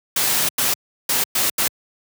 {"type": "noise bursts at uneven times", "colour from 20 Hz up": "white", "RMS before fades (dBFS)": -19, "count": 5, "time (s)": [[0.16, 0.49], [0.58, 0.74], [1.09, 1.24], [1.35, 1.5], [1.58, 1.68]], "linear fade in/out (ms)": 5, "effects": ["high-pass 100 Hz 12 dB/octave"]}